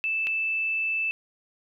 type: tone pair in turn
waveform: sine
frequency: 2637 / 2637 Hz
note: E7 / E7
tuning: 0 / 0 cents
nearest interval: unison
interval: 0 cents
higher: neither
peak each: -24 dBFS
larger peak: neither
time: 0.04-0.27 / 0.27-1.11 s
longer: second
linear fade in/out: 0 ms
effects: 11-bit